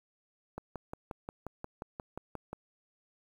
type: click train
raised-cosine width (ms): 1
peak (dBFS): -25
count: 12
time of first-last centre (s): 0.58-2.53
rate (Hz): 5.64
effects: 9-bit